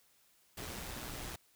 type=noise with amplitude modulation; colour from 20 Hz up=pink; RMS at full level=-42 dBFS; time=0.57-1.36 s; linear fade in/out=5 ms; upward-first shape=sine; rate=122 Hz; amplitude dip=40%; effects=white hiss -69 dBFS RMS until 1.55 s